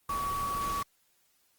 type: tone in noise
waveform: sine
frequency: 1132 Hz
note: C#6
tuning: 36 cents sharp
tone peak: -30 dBFS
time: 0.09-0.83 s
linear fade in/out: 5 ms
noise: pink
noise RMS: -39 dBFS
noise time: 0.09-0.83 s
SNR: +6 dB
effects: white hiss -70 dBFS RMS until 1.58 s + Opus 24 kbps